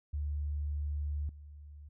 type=tone with level steps; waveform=sine; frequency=73.42 Hz; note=D2; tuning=in tune; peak=-32 / -47 dBFS; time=0.13-1.89 s; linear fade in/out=10 ms; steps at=1.29 s; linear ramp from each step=2 ms; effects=none